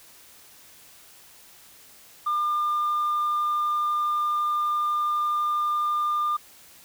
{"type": "tone", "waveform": "sine", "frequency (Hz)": 1202, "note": "D6", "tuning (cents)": 40, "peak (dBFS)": -20, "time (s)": [2.26, 6.37], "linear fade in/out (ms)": 10, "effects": ["tanh soft clip ceiling -20 dBFS", "white hiss -51 dBFS RMS until 6.84 s"]}